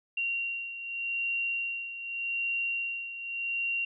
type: beating tone pair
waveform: sine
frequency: 2757 / 2757.84 Hz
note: F7 / F7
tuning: -23 / -22 cents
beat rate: 0.84 Hz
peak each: -31 / -37 dBFS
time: 0.17-3.85 s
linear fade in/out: 5 ms
effects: none